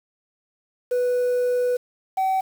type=tone pair in turn; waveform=sine; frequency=493.9 / 762.3 Hz; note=B4 / G5; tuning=0 / -49 cents; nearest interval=minor sixth; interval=751 cents; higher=second; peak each=-16 dBFS; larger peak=neither; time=0.91-1.77 / 2.17-2.41 s; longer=first; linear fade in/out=10 ms; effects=tanh soft clip ceiling -18 dBFS + 7-bit